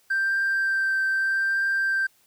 triangle tone with vibrato, 1570 Hz, G6, 2 cents sharp, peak -18 dBFS, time 0.1-2.07 s, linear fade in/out 10 ms, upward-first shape triangle, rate 0.8 Hz, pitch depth 14 cents each way, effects tanh soft clip ceiling -17 dBFS + white hiss -62 dBFS RMS until 2.26 s

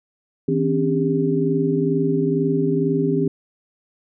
sine tone cluster, 159.1 / 260.7 / 282.9 / 399.6 Hz, D#3 / C4 / C#4 / G4, +39 / -6 / +35 / +33 cents, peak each -22 / -22 / -25 / -21 dBFS, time 0.48-3.28 s, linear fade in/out 5 ms, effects none

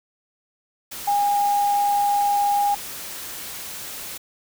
sine tone in noise, 814 Hz, G#5, 35 cents flat, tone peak -17 dBFS, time 1.07-2.75 s, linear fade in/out 10 ms, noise white, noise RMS -34 dBFS, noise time 0.91-4.18 s, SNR +14 dB, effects none

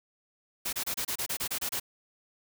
white noise bursts, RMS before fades -32 dBFS, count 11, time 0.65-1.799 s, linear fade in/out 10 ms, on 79 ms, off 28 ms, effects none

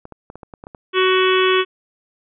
clicks, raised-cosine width 1 ms, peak -22 dBFS, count 9, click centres 0.054 / 0.123 / 0.301 / 0.356 / 0.432 / 0.538 / 0.639 / 0.669 / 0.748 s
harmonic tone, 373.4 Hz, F#4, 16 cents sharp, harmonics 1 / 3 / 4 / 5 / 6 / 7 / 8 / 9, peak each -15 / -20 / -24 / -26 / -27 / -24 / -25 / -25 dBFS, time 0.93-1.65 s, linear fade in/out 50 ms
effects none

